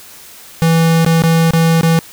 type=tone with dropouts; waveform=square; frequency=164.4 Hz; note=E3; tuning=4 cents flat; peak=-9 dBFS; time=0.62-1.99 s; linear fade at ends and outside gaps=0 ms; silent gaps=1.048-1.063 / 1.221-1.237 / 1.508-1.535 / 1.811-1.832 s; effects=white hiss -37 dBFS RMS until 2.12 s